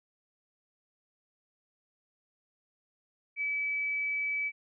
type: tone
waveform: sine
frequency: 2295 Hz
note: D7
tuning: 40 cents flat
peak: -29 dBFS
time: 3.36-4.52 s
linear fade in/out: 50 ms
effects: none